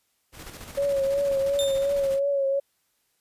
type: noise with tremolo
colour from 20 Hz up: pink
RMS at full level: -40 dBFS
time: 0.32-2.2 s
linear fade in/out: 50 ms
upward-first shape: square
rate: 14 Hz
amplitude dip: 45%
type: tone with vibrato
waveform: sine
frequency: 554.4 Hz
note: C#5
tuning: in tune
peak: -21 dBFS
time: 0.77-2.6 s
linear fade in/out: 10 ms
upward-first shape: triangle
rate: 2.8 Hz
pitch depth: 45 cents each way
type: clicks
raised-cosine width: 1 ms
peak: -26 dBFS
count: 2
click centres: 1.315 / 1.373 s
type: tone with exponential decay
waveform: sawtooth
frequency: 3610 Hz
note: A7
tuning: 44 cents sharp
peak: -22 dBFS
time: 1.59-2.05 s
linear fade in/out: 0 ms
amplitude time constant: 98 ms
effects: white hiss -71 dBFS RMS until 3.2 s + resampled to 32000 Hz